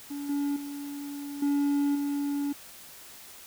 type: tone with level steps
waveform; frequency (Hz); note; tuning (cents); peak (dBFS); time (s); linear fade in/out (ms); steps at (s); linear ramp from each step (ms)
triangle; 285.3; C#4; +50; -31 / -24 / -33 / -21 / -25; 0.1-2.53; 10; 0.29 / 0.56 / 1.42 / 1.95; 5
effects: white hiss -48 dBFS RMS until 3.46 s